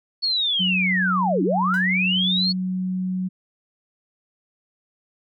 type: linear two-way sweep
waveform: sine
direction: down then up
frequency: 4435 to 261.6 to 4435 Hz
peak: -19 dBFS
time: 0.22-2.53 s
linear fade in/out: 20 ms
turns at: 1.43 s
type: tone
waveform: sine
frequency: 185 Hz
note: F#3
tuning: in tune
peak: -22 dBFS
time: 0.59-3.29 s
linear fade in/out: 20 ms
type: tone with exponential decay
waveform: sawtooth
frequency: 985 Hz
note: B5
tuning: 5 cents flat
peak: -29 dBFS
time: 1.74-1.9 s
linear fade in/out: 0 ms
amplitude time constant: 33 ms
effects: none

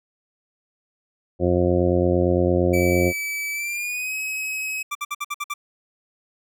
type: harmonic tone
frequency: 88.8 Hz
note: F2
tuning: 29 cents sharp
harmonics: 1 / 2 / 3 / 4 / 5 / 6 / 7 / 8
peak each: -23 / -25 / -26 / -21 / -30 / -23 / -30 / -33 dBFS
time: 1.39-3.13 s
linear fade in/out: 50 ms
type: tone with pitch glide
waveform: 45% pulse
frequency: 2300 to 2552 Hz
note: D7 to D#7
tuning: -37 to +43 cents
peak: -25 dBFS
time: 2.73-4.83 s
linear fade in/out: 10 ms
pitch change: +180 cents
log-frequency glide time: 3.52-4.15 s
type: tone bursts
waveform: 25% pulse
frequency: 1174.7 Hz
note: D6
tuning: in tune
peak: -21 dBFS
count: 7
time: 4.91-5.54 s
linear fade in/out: 10 ms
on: 42 ms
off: 56 ms
effects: none

